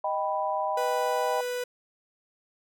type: chord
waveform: sine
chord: Eb augmented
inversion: none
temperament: equal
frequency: 622.3 / 784 / 987.8 Hz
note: Eb5 / G5 / B5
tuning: 0 / 0 / 0 cents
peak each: -30 dBFS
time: 0.04-1.41 s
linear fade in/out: 5 ms
type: tone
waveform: 45% pulse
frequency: 493.9 Hz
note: B4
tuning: in tune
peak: -29 dBFS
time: 0.77-1.64 s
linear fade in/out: 5 ms
effects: none